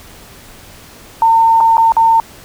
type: tone with dropouts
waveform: sine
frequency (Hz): 907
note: A#5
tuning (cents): -48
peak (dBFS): -6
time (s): 1.22-2.2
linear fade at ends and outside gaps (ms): 1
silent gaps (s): 1.604-1.608 / 1.77-1.78 / 1.921-1.967
effects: pink hiss -38 dBFS RMS until 2.44 s